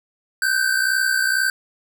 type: tone pair together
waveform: square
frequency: 1505.9 / 1568 Hz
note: F#6 / G6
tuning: +30 / 0 cents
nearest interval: minor second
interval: 70 cents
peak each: -22 / -20 dBFS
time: 0.42-1.5 s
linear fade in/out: 2 ms
effects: none